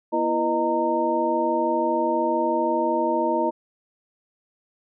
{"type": "tone cluster", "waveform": "sine", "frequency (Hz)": [242.1, 335, 490.2, 616, 920], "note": ["B3", "E4", "B4", "D#5", "A#5"], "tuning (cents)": [-34, 28, -13, -17, -23], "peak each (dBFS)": [-30, -25, -30, -25, -24], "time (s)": [0.12, 3.51], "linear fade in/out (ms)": 20, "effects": []}